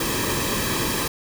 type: noise with comb filter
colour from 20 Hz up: pink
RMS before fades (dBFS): -24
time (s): 0-1.08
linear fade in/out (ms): 5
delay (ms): 1.4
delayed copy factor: -0.65
effects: none